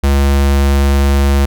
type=tone; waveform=square; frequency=69.6 Hz; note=C#2; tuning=8 cents sharp; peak=-9 dBFS; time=0.03-1.46 s; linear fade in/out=10 ms; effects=none